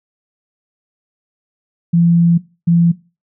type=tone bursts at uneven times; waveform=sine; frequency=170 Hz; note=F3; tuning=46 cents flat; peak=-8 dBFS; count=2; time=1.93-2.38 / 2.67-2.92 s; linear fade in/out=10 ms; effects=noise-tail reverb RT60 0.3 s tail -19 dB re dry